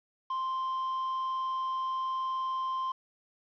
triangle tone, 1046.5 Hz, C6, in tune, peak -28 dBFS, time 0.3-2.92 s, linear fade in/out 5 ms, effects resampled to 11025 Hz + 10-bit

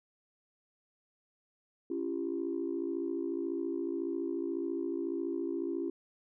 sine tone cluster, 277.2 / 339 / 393.3 Hz, C#4 / E4 / G4, 0 / +49 / +6 cents, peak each -37 / -34 / -38 dBFS, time 1.9-5.9 s, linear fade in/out 5 ms, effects tanh soft clip ceiling -24 dBFS

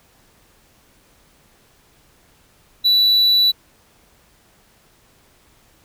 triangle tone, 3951 Hz, B7, in tune, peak -10 dBFS, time 2.84-3.52 s, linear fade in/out 20 ms, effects pink hiss -55 dBFS RMS until 5.84 s

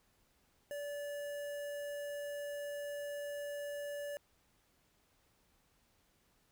square tone with notch filter, 578 Hz, D5, 28 cents flat, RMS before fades -42 dBFS, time 0.71-4.17 s, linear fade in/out 0 ms, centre 4200 Hz, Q 1.2, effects pink hiss -73 dBFS RMS until 6.51 s

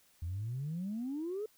sine exponential sweep, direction up, 80.7 to 442.7 Hz, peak -34 dBFS, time 0.22-1.46 s, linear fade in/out 5 ms, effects tanh soft clip ceiling -31 dBFS + white hiss -67 dBFS RMS until 1.57 s

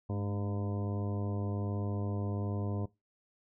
harmonic tone with a mistuned harmonic, 101.3 Hz, G#2, 43 cents flat, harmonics 1 / 2 / 3 / 4 / 5 / 6 / 7 / 9 / 10, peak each -33 / -39 / -43 / -45 / -47 / -49 / -50 / -52 / -53 dBFS, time 0.09-2.86 s, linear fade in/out 10 ms, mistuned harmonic 2, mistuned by +52 cents, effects noise-tail reverb RT60 0.2 s tail -19 dB re dry

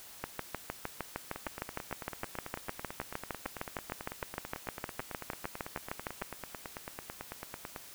two click trains, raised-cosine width 0.5 ms, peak -24 / -19 dBFS, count 59 / 40, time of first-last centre 1.36-7.762 / 0.24-6.222 s, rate 9.06 / 6.52 Hz, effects white hiss -51 dBFS RMS until 7.94 s

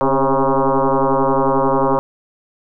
sine tone with frequency modulation, 275.6 Hz, C#4, 10 cents flat, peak -12 dBFS, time 0.01-1.99 s, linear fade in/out 0 ms, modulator 135 Hz, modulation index 6.4, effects none

